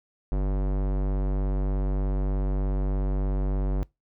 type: tone with low-pass filter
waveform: square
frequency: 48.36 Hz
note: G1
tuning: 23 cents flat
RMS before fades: -25 dBFS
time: 0.32-3.83 s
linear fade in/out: 0 ms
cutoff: 730 Hz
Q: 0.71
effects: noise-tail reverb RT60 0.2 s tail -24 dB re dry